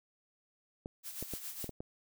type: clicks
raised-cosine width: 2 ms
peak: -27 dBFS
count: 6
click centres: 0.859 / 1.226 / 1.337 / 1.643 / 1.693 / 1.805 s
type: noise with tremolo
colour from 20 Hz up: blue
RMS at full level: -41 dBFS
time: 1.03-1.71 s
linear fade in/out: 50 ms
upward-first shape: sine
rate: 7.3 Hz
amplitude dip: 60%
effects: none